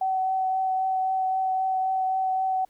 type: tone with vibrato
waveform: sine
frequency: 757 Hz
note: F#5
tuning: 39 cents sharp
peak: -22 dBFS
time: 0.01-2.65 s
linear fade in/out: 5 ms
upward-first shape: triangle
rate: 3.8 Hz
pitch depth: 12 cents each way
effects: pink hiss -66 dBFS RMS until 2.69 s